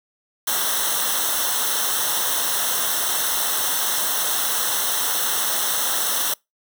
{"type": "noise with comb filter", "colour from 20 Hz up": "white", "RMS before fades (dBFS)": -22, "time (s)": [0.47, 6.34], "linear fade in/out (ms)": 5, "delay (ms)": 0.42, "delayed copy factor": -0.85, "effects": ["noise-tail reverb RT60 0.2 s tail -26 dB re dry"]}